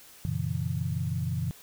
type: chord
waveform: sine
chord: F# dominant seventh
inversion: none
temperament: equal with one note detuned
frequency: 92.5 / 119.13 / 138.59 / 164.81 Hz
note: F#2 / A#2 / C#3 / E3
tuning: 0 / +38 / 0 / 0 cents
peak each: -33 dBFS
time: 0.25-1.51 s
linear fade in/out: 0 ms
effects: white hiss -52 dBFS RMS until 1.62 s